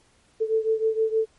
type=beating tone pair; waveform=sine; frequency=440.4 / 446.8 Hz; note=A4 / A4; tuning=+2 / +27 cents; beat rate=6.4 Hz; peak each=-22 / -25 dBFS; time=0.4-1.26 s; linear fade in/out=20 ms; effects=pink hiss -61 dBFS RMS until 1.38 s + MP3 48 kbps